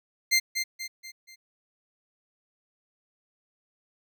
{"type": "tone with echo", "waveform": "20% pulse", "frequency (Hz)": 2093, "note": "C7", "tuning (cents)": 0, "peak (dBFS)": -14, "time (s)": [0.31, 0.4], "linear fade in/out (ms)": 20, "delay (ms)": 240, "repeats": 4, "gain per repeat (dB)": -7, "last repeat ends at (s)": 1.36, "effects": []}